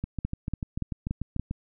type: two click trains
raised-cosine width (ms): 5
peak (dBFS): -16 / -18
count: 5 / 11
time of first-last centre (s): 0.25-1.396 / 0.04-1.511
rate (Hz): 3.49 / 6.8
effects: none